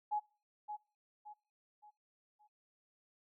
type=tone with echo; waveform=sine; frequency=840 Hz; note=G#5; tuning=19 cents sharp; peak=-32 dBFS; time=0.11-0.2 s; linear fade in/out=20 ms; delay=570 ms; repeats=4; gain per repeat=-8 dB; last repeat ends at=2.48 s; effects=noise-tail reverb RT60 0.4 s tail -24 dB re dry